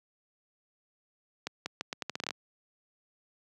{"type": "accelerating click train", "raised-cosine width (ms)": 0.2, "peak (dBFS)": -16, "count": 12, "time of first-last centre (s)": [1.47, 2.307], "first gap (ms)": 190, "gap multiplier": 0.79, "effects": ["high-pass 150 Hz 12 dB/octave"]}